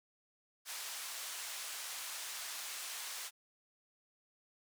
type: band-pass noise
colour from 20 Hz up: white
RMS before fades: -44 dBFS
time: 0.65-3.31 s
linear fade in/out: 50 ms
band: 850 to 10000 Hz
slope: 12 dB/octave
effects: none